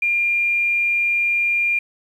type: tone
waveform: sine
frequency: 2400 Hz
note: D7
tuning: 37 cents sharp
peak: -16 dBFS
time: 0.02-1.79 s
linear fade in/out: 5 ms
effects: 8-bit